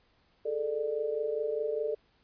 sine tone cluster, 421.1 / 446 / 596 Hz, G#4 / A4 / D5, +24 / +23 / +25 cents, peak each -36 / -31 / -35 dBFS, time 0.45-1.95 s, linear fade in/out 10 ms, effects pink hiss -68 dBFS RMS until 2.23 s + resampled to 11025 Hz

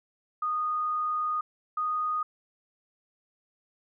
sine tone pair in turn, 1234 / 1238.6 Hz, D#6 / D#6, -15 / -8 cents, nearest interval unison, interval 7 cents, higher second, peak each -26 dBFS, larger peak neither, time 0.42-1.41 / 1.77-2.23 s, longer first, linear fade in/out 5 ms, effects none

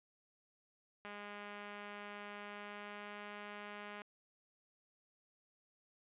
5% pulse tone with pitch glide, 205.4 to 206.6 Hz, G#3 to G#3, -19 to -9 cents, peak -35 dBFS, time 1.05-4.02 s, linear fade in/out 0 ms, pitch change +10 cents, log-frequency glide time 2.4-3.23 s, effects resampled to 8000 Hz

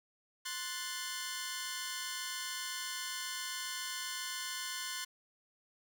10% pulse chord, F# diminished, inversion second, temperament equal, 1046.5 / 1480 / 1760 Hz, C6 / F#6 / A6, 0 / 0 / 0 cents, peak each -34 dBFS, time 0.45-5.05 s, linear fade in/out 10 ms, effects none

